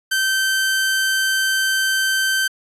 sawtooth tone, 1550 Hz, G6, 20 cents flat, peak -13 dBFS, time 0.11-2.48 s, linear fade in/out 10 ms, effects resampled to 32000 Hz

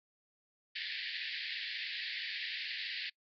pink band-pass noise, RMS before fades -40 dBFS, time 0.75-3.1 s, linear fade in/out 10 ms, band 1700 to 4800 Hz, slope 96 dB/octave, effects noise-tail reverb RT60 0.1 s tail -24 dB re dry + MP3 64 kbps

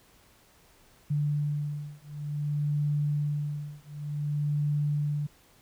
sine beating tone pair, 146.83 / 147.38 Hz, D3 / D3, 0 / +6 cents, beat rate 0.55 Hz, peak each -30 dBFS, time 1.1-5.27 s, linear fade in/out 10 ms, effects pink hiss -60 dBFS RMS until 5.61 s

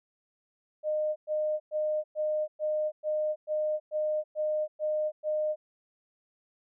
sine tone bursts, 612 Hz, D#5, 29 cents flat, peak -26 dBFS, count 11, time 0.83-5.56 s, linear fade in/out 50 ms, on 330 ms, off 110 ms, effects none

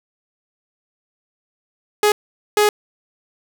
sawtooth tone bursts at uneven times, 418.3 Hz, G#4, 12 cents sharp, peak -8 dBFS, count 2, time 2.03-2.12 / 2.57-2.69 s, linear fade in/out 2 ms, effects none

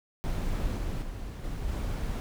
brown noise with level steps, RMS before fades -30 / -32 / -37 / -34 / -31 dBFS, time 0.24-2.2 s, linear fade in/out 0 ms, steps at 0.77 / 1.02 / 1.44 / 1.68 s, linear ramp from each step 2 ms, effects none

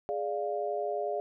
sine chord, D diminished, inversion second, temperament equal, 415.3 / 587.3 / 698.5 Hz, Ab4 / D5 / F5, 0 / 0 / 0 cents, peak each -34 dBFS, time 0.09-1.2 s, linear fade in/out 0 ms, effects none

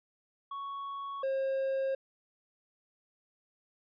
triangle tone pair in turn, 1112 / 536.4 Hz, C#6 / C5, +5 / +43 cents, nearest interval octave + minor second, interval 1262 cents, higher first, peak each -35 / -27 dBFS, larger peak second, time 0.51-1.23 / 1.23-1.95 s, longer neither, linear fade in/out 5 ms, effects resampled to 11025 Hz

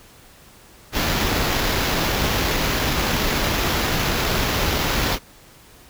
pink noise with sample-and-hold, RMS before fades -21 dBFS, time 0.92-5.19 s, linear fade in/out 50 ms, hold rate 8820 Hz, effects pink hiss -48 dBFS RMS until 5.89 s

